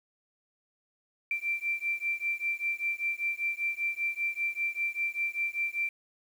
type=beating tone pair; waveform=sine; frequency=2349 / 2354.1 Hz; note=D7 / D7; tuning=0 / +4 cents; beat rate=5.1 Hz; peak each=-32 / -32 dBFS; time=1.31-5.89 s; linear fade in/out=2 ms; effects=9-bit